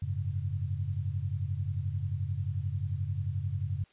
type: chord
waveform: sine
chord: F# suspended second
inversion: none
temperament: equal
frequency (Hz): 92.5 / 103.83 / 138.59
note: F#2 / G#2 / C#3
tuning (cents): 0 / 0 / 0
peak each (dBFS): -33 / -34 / -36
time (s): 0.02-3.84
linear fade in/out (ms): 5
effects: white hiss -64 dBFS RMS until 3.92 s + resampled to 8000 Hz